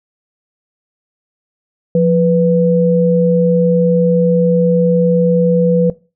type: tone pair together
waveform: sine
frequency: 174.61 / 493.9 Hz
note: F3 / B4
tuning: 0 / 0 cents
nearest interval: octave + tritone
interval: 1800 cents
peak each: -11 dBFS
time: 1.95-5.9 s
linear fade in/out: 2 ms
effects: noise-tail reverb RT60 0.3 s tail -20 dB re dry